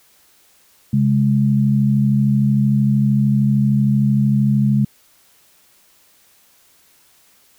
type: tone pair together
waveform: sine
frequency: 134.58 / 207.7 Hz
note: C3 / G#3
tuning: +49 / 0 cents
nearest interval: minor sixth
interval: 751 cents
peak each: -15 dBFS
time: 0.93-4.85 s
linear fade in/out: 5 ms
effects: white hiss -54 dBFS RMS until 7.58 s